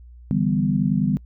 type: chord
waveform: sine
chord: E minor seventh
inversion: third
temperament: equal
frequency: 146.83 / 164.81 / 196 / 246.9 Hz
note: D3 / E3 / G3 / B3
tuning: 0 / 0 / 0 / 0 cents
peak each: -23 / -26 / -21 / -24 dBFS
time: 0.31-1.17 s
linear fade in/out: 0 ms
effects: noise-tail reverb RT60 0.1 s tail -26 dB re dry + added 60 Hz sine -41 dBFS peak until 1.25 s